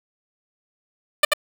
10% pulse tone with echo, 597 Hz, D5, 28 cents sharp, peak -3 dBFS, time 1.23-1.25 s, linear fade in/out 5 ms, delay 86 ms, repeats 1, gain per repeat -3 dB, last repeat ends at 1.336 s, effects 7-bit

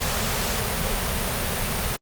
pink band-stop noise, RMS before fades -25 dBFS, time 0-1.97 s, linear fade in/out 20 ms, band 250 to 370 Hz, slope 96 dB/octave, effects Opus 48 kbps

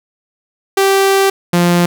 sawtooth tone pair in turn, 390 / 174.48 Hz, G4 / F3, -9 / -1 cents, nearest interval octave + major second, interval 1392 cents, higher first, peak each -5 dBFS, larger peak neither, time 0.77-1.3 / 1.53-1.86 s, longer first, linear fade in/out 5 ms, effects none

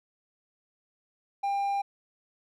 triangle tone, 798 Hz, G5, 31 cents sharp, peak -24 dBFS, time 1.43-1.82 s, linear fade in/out 10 ms, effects none

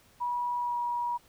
sine tone with pitch glide, 970 to 960.5 Hz, B5 to B5, -31 to -48 cents, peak -28 dBFS, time 0.2-1.18 s, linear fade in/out 20 ms, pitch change -17 cents, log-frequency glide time 0.59-0.76 s, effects pink hiss -61 dBFS RMS until 1.28 s

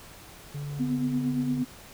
triangle tone with pitch glide, 144 to 144.92 Hz, D3 to D3, -34 to -23 cents, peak -30 dBFS, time 0.54-1.63 s, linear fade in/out 10 ms, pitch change +11 cents, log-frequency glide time 1.34-1.45 s
sine tone with tremolo, 250.5 Hz, B3, 25 cents sharp, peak -23 dBFS, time 0.79-1.65 s, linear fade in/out 20 ms, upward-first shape sine, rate 8.7 Hz, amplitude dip 50%
effects pink hiss -48 dBFS RMS until 1.93 s

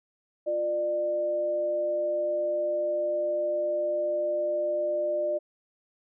sine tone pair together, 349.2 / 598.8 Hz, F4 / D5, 0 / +33 cents, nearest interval major sixth, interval 933 cents, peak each -35 / -25 dBFS, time 0.46-5.39 s, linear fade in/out 20 ms, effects none

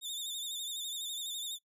sawtooth tone with vibrato, 3610 Hz, A7, 44 cents sharp, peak -34 dBFS, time 0.01-1.59 s, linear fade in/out 50 ms, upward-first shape sine, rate 12 Hz, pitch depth 71 cents each way, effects noise-tail reverb RT60 0.1 s tail -20 dB re dry

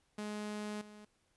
sawtooth tone with level steps, 210 Hz, G#3, 19 cents sharp, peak -35 / -48 dBFS, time 0.18-1.05 s, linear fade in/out 5 ms, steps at 0.81 s, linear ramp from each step 5 ms, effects pink hiss -75 dBFS RMS until 1.36 s + resampled to 24000 Hz

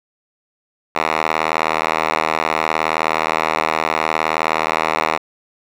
5% pulse tone with band-pass filter, 79.3 Hz, D#2, 33 cents sharp, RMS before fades -19 dBFS, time 0.95-5.18 s, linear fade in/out 10 ms, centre 1500 Hz, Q 1.3, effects none

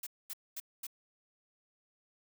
blue noise bursts, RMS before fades -41 dBFS, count 4, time 0.03-0.868 s, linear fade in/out 5 ms, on 37 ms, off 230 ms, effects none

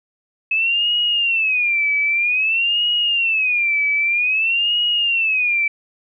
sine tone with vibrato, 2576 Hz, E7, 41 cents flat, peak -15 dBFS, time 0.51-5.68 s, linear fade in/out 5 ms, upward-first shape sine, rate 0.52 Hz, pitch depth 200 cents each way, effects none

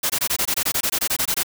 white noise bursts, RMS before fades -21 dBFS, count 16, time 0.03-1.433 s, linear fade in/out 10 ms, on 68 ms, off 21 ms, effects none

